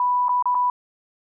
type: tone with dropouts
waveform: sine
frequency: 987.8 Hz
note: B5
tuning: in tune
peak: -17 dBFS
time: 0-0.7 s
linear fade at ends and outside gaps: 2 ms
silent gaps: 0.284-0.292 / 0.425-0.456 / 0.547-0.551 s
effects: none